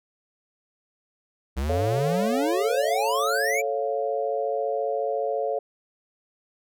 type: exponential sweep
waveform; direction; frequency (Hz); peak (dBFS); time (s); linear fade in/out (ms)
square; up; 62.5 to 2388; -25; 1.56-3.62; 20
type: chord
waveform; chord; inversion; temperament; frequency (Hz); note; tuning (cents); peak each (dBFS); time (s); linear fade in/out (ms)
sine; A augmented; none; equal; 440 / 554.4 / 698.5; A4 / C#5 / E#5; 0 / 0 / 0; -28 / -27 / -29; 1.69-5.59; 5
effects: none